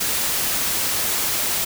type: noise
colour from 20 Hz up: white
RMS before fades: -22 dBFS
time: 0-1.65 s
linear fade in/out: 10 ms
effects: none